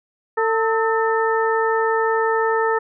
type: harmonic tone with a mistuned harmonic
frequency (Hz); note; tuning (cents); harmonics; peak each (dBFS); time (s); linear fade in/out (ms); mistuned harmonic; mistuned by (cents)
448.6; A4; +34; 1 / 2 / 3 / 4; -19 / -22 / -24 / -25; 0.37-2.79; 10; 3; -63
effects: none